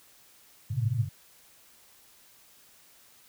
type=tone cluster; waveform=sine; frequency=101.1 / 107 / 114 / 124.2 / 137 Hz; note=G#2 / A2 / A#2 / B2 / C#3; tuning=-46 / -48 / -38 / +10 / -20 cents; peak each=-34 / -34 / -28 / -34 / -32 dBFS; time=0.7-1.09 s; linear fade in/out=20 ms; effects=white hiss -58 dBFS RMS until 3.28 s